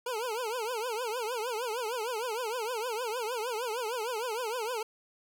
25% pulse tone with vibrato, 466.2 Hz, A#4, in tune, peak -28 dBFS, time 0.06-4.83 s, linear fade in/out 5 ms, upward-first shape triangle, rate 6.5 Hz, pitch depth 200 cents each way, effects none

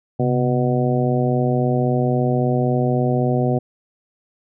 harmonic tone with a mistuned harmonic, 123.7 Hz, B2, 3 cents sharp, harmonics 1 / 2 / 3 / 4 / 5 / 6, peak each -19 / -22 / -24 / -25 / -26 / -27 dBFS, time 0.19-3.59 s, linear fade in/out 10 ms, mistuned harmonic 1, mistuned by +120 cents, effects none

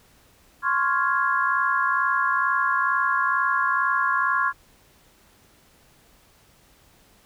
sine chord, Db major seventh, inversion third, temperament equal, 1046.5 / 1108.7 / 1396.9 / 1661.2 Hz, C6 / Db6 / F6 / Ab6, 0 / 0 / 0 / 0 cents, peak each -25 dBFS, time 0.62-4.53 s, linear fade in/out 50 ms, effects pink hiss -57 dBFS RMS until 7.25 s

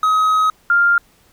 triangle / sine tone pair in turn, 1268 / 1398.3 Hz, D#6 / F6, +32 / +2 cents, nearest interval major second, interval 170 cents, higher second, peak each -10 dBFS, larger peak neither, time 0.03-0.5 / 0.7-0.98 s, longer first, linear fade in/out 2 ms, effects pink hiss -54 dBFS RMS until 1.32 s

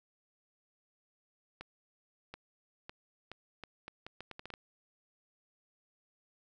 accelerating click train, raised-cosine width 0.3 ms, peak -28 dBFS, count 13, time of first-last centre 1.61-4.539 s, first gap 730 ms, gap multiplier 0.76, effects none

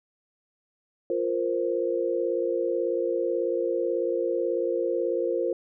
sine chord, F suspended fourth, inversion none, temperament just, 349.2 / 465.6 / 523.8 Hz, F4 / Bb4 / C5, 0 / -2 / +2 cents, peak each -28 dBFS, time 1.1-5.53 s, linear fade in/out 2 ms, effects none

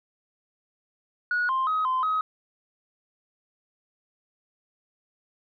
sine tone with pitch steps, 1457 / 1050 / 1264 / 1032 / 1267 Hz, F#6 / C6 / D#6 / C6 / D#6, -27 / +6 / +27 / -24 / +31 cents, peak -21 dBFS, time 1.31-2.21 s, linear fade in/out 2 ms, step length 180 ms, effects tanh soft clip ceiling -19 dBFS

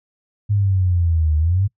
sine exponential two-way sweep, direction down then up, 104.6 to 75.5 to 103.1 Hz, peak -14 dBFS, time 0.49-1.68 s, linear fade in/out 20 ms, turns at 1.37 s, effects noise-tail reverb RT60 0.1 s tail -23 dB re dry

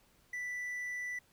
triangle tone, 1975.5 Hz, B6, in tune, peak -35 dBFS, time 0.33-1.19 s, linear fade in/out 5 ms, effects pink hiss -68 dBFS RMS until 1.32 s

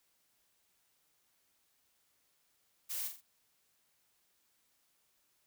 blue noise with echo, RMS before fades -39 dBFS, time 2.89-3.09 s, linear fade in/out 20 ms, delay 42 ms, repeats 3, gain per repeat -7 dB, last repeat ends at 3.216 s, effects white hiss -75 dBFS RMS until 5.46 s

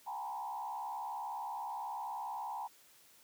sine tone with frequency modulation, 880 Hz, A5, in tune, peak -38 dBFS, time 0.06-2.68 s, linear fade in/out 20 ms, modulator 69.7 Hz, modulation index 1.5, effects white hiss -63 dBFS RMS until 3.23 s + high-pass 100 Hz 12 dB/octave

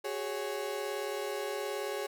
35% pulse chord, F# suspended second, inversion none, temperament equal with one note detuned, 376.5 / 415.3 / 554.4 Hz, F#4 / G#4 / C#5, +30 / 0 / 0 cents, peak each -39 / -35 / -37 dBFS, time 0.04-2.07 s, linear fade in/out 10 ms, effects none

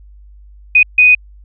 sine tone bursts at uneven times, 2490 Hz, D#7, 1 cent sharp, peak -4 dBFS, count 2, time 0.75-0.83 / 0.98-1.15 s, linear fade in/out 5 ms, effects added 50 Hz sine -37 dBFS peak until 1.44 s

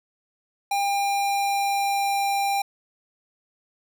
square tone with pitch glide, 801 to 795.9 Hz, G5 to G5, +37 to +26 cents, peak -22 dBFS, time 0.71-2.62 s, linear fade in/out 5 ms, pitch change -11 cents, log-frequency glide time 0.83-2.2 s, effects none

